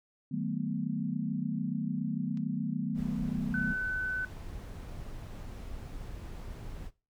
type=chord; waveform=sine; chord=B dominant seventh; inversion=first; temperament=equal with one note detuned; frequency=155.56 / 189.43 / 220 / 246.9 Hz; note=D#3 / F#3 / A3 / B3; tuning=0 / +41 / 0 / 0 cents; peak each=-36 dBFS; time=0.31-3.73 s; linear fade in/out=10 ms
type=clicks; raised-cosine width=0.2 ms; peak=-38 / -45 dBFS; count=2; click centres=2.373 / 2.377 s
type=noise; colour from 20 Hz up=brown; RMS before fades=-42 dBFS; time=2.94-6.91 s; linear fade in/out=50 ms
type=tone; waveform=sine; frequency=1510 Hz; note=F#6; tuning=35 cents sharp; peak=-31 dBFS; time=3.54-4.25 s; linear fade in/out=2 ms
effects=noise-tail reverb RT60 0.3 s tail -19 dB re dry